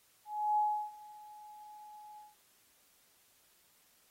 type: tone with ADSR envelope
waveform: sine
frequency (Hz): 843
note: G#5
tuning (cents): +26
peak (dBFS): -26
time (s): 0.25-2.35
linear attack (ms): 330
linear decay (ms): 330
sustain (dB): -23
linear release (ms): 160
effects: white hiss -68 dBFS RMS until 4.1 s + AAC 48 kbps